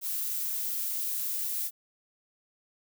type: noise with high-pass filter sweep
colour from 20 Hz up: violet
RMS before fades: -32 dBFS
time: 0.01-1.71 s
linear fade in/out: 50 ms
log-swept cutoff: 660 to 210 Hz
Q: 1.7
effects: none